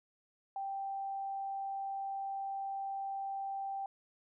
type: tone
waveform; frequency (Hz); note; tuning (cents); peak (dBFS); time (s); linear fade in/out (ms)
sine; 784; G5; 0; -36; 0.56-3.86; 2
effects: none